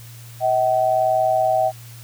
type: tone pair together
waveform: sine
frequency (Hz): 639.1 / 760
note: D#5 / F#5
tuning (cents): +46 / +46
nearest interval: minor third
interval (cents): 300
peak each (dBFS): -18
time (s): 0.4-1.72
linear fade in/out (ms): 50
effects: added 117 Hz sine -38 dBFS peak until 2.03 s + white hiss -45 dBFS RMS until 2.03 s